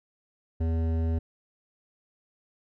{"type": "tone with hard clipping", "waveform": "sine", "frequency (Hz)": 81.7, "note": "E2", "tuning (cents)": -15, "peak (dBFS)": -26, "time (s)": [0.6, 1.19], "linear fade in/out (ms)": 10, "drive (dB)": 13, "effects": []}